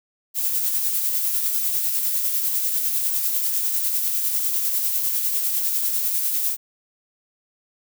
violet noise with tremolo, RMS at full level -21 dBFS, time 0.34-6.57 s, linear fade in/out 50 ms, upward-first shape sine, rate 10 Hz, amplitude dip 35%, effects none

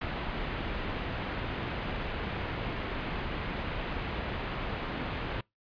pink low-pass noise, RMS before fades -35 dBFS, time 0.01-5.41 s, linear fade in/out 5 ms, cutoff 3200 Hz, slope 24 dB/octave, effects noise-tail reverb RT60 0.2 s tail -26 dB re dry + resampled to 11025 Hz

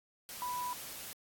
sine tone in noise, 987.8 Hz, B5, in tune, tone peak -35 dBFS, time 0.42-0.73 s, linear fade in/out 0 ms, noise white, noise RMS -45 dBFS, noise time 0.29-1.13 s, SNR +7 dB, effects AAC 64 kbps

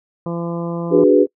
harmonic tone, 170 Hz, F3, 46 cents flat, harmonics 1 / 2 / 3 / 4 / 5 / 6 / 7, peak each -23 / -27 / -28 / -35 / -39 / -34 / -39 dBFS, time 0.26-1.04 s, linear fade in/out 2 ms
sine chord, G# half-diminished seventh, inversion second, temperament equal, 293.7 / 370 / 415.3 / 493.9 Hz, D4 / F#4 / G#4 / B4, 0 / 0 / 0 / 0 cents, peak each -14 dBFS, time 0.9-1.27 s, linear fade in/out 50 ms
effects noise-tail reverb RT60 0.1 s tail -26 dB re dry

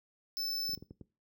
square tone, 5274 Hz, E8, in tune, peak -34 dBFS, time 0.37-0.75 s, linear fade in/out 0 ms
clicks, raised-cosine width 3 ms, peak -34 dBFS, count 6, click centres 0.693 / 0.735 / 0.776 / 0.825 / 0.909 / 1.012 s
effects noise-tail reverb RT60 0.3 s tail -20 dB re dry + high-pass 60 Hz 12 dB/octave

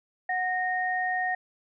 sine tone pair together, 736.1 / 1852 Hz, F#5 / A#6, -9 / -12 cents, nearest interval octave + major third, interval 1597 cents, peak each -28 / -28 dBFS, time 0.29-1.35 s, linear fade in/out 5 ms, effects none

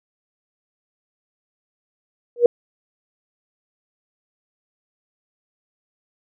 sine tone with exponential growth, 479 Hz, A#4, 47 cents sharp, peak -3 dBFS, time 2.36-2.46 s, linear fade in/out 2 ms, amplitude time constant 21 ms, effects none

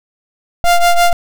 square ring-modulated tone, 349.2 Hz, F4, in tune, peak -5 dBFS, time 0.64-1.13 s, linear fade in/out 2 ms, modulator 346 Hz, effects none

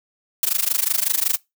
blue noise with amplitude modulation, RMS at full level -17 dBFS, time 0.43-1.37 s, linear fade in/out 0 ms, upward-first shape sine, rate 25.4 Hz, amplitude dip 95%, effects noise-tail reverb RT60 0.2 s tail -23 dB re dry

